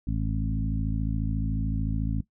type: harmonic tone with a mistuned harmonic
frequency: 53.9 Hz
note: A1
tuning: 35 cents flat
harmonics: 1 / 2 / 3 / 4 / 5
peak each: -28 / -31 / -33 / -34 / -35 dBFS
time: 0.07-2.21 s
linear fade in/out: 5 ms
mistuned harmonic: 1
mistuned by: -33 cents
effects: noise-tail reverb RT60 0.1 s tail -17 dB re dry